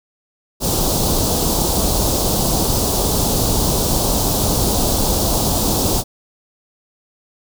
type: band-stop noise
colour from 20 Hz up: pink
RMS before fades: -17 dBFS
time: 0.6-6.04 s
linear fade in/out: 50 ms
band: 970 to 3900 Hz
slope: 24 dB/octave
effects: none